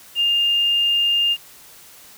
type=tone with quantisation; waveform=sine; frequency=2811 Hz; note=F7; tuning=11 cents sharp; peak=-15 dBFS; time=0.15-1.37 s; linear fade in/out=50 ms; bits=7; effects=white hiss -45 dBFS RMS until 2.17 s